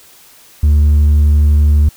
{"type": "tone with hard clipping", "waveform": "triangle", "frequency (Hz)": 74, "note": "D2", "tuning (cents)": 14, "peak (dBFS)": -5, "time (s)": [0.63, 1.89], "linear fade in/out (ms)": 5, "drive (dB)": 1, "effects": ["white hiss -43 dBFS RMS until 1.96 s"]}